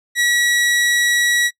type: tone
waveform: sawtooth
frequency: 1926 Hz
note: B6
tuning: 44 cents flat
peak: -10 dBFS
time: 0.15-1.51 s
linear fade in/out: 50 ms
effects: noise-tail reverb RT60 0.1 s tail -25 dB re dry + low-pass 11000 Hz 12 dB/octave